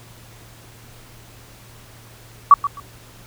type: tone with echo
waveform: sine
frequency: 1140 Hz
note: C#6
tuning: 48 cents sharp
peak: -3 dBFS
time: 2.51-2.54 s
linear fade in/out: 2 ms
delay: 130 ms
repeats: 2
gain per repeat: -14 dB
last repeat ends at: 2.8 s
effects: added 115 Hz sine -46 dBFS peak until 3.26 s + pink hiss -46 dBFS RMS until 3.26 s